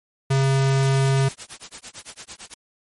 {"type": "tone", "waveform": "square", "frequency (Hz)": 135.4, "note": "C#3", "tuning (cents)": -40, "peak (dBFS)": -17, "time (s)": [0.3, 1.29], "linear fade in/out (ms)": 10}
{"type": "noise with tremolo", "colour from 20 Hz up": "white", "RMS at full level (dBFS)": -35, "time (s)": [0.83, 2.54], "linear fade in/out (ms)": 2, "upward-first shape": "sine", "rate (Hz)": 8.9, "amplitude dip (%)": 100}
{"effects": ["MP3 48 kbps"]}